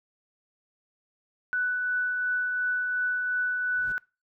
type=tone with tremolo; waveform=sine; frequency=1488 Hz; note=F#6; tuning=9 cents sharp; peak=-23 dBFS; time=1.53-3.98 s; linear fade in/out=0 ms; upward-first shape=triangle; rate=2.8 Hz; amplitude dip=30%
type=noise with exponential growth; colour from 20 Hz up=brown; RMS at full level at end=-41 dBFS; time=3.63-3.92 s; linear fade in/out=1 ms; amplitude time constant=63 ms
effects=noise-tail reverb RT60 0.3 s tail -24 dB re dry